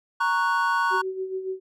triangle chord, F# major, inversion first, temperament equal, 932.3 / 1108.7 / 1480 Hz, A#5 / C#6 / F#6, 0 / 0 / 0 cents, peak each -23 dBFS, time 0.2-1.02 s, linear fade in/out 10 ms
sine tone with tremolo, 377.8 Hz, F#4, 36 cents sharp, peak -25 dBFS, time 0.9-1.6 s, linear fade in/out 50 ms, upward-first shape sine, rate 7.1 Hz, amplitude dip 60%
effects none

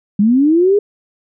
sine linear sweep, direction up, 195.2 to 419.9 Hz, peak -8 dBFS, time 0.19-0.79 s, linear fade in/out 5 ms, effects none

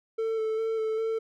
triangle tone with vibrato, 443.4 Hz, A4, 13 cents sharp, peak -24 dBFS, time 0.18-1.19 s, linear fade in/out 10 ms, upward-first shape square, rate 2.5 Hz, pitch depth 16 cents each way, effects none

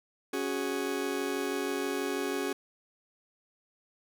40% pulse chord, C# suspended fourth, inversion none, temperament just, 277.2 / 369.6 / 415.8 Hz, C#4 / F#4 / G#4, 0 / -2 / +2 cents, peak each -34 dBFS, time 0.33-2.53 s, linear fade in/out 5 ms, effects none

